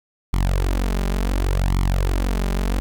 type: tone with flanger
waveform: sawtooth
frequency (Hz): 46.25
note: F#1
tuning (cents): 0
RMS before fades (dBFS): -20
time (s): 0.33-2.8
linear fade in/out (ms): 0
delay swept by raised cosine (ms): 0.91 to 5.01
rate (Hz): 0.69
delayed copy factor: +1
effects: none